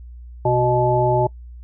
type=harmonic tone with a mistuned harmonic; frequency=123.47 Hz; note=B2; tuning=in tune; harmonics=1 / 3 / 5 / 7; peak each=-20 / -20 / -20 / -20 dBFS; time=0.45-1.27 s; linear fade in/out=5 ms; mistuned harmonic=1; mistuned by=+33 cents; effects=noise-tail reverb RT60 0.1 s tail -24 dB re dry + added 60 Hz sine -35 dBFS peak until 1.63 s